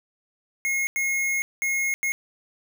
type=tone bursts at uneven times; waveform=square; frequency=2160 Hz; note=C#7; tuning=45 cents flat; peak=-23 dBFS; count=4; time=0.65-0.87 / 0.96-1.42 / 1.62-1.94 / 2.03-2.12 s; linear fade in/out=0 ms; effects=none